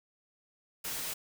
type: noise with comb filter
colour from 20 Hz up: white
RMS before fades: -37 dBFS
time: 0.84-1.14 s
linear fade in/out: 10 ms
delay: 6.4 ms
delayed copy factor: +0.5
effects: none